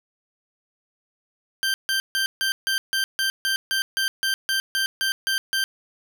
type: tone bursts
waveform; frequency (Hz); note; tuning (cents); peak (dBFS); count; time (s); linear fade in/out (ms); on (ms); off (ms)
20% pulse; 1568; G6; 0; -16; 16; 1.63-5.64; 0; 110; 150
effects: none